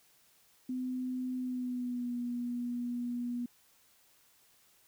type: tone with pitch glide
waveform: sine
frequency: 254.2 to 242.2 Hz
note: C4 to B3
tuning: -50 to -34 cents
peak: -33 dBFS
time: 0.69-3.46 s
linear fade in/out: 5 ms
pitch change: -84 cents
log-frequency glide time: 1.37-2.15 s
effects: white hiss -66 dBFS RMS until 4.87 s